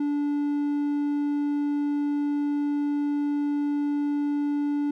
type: tone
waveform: triangle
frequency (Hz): 290.1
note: D4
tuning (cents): -21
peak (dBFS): -21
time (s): 0-4.91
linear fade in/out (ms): 5
effects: none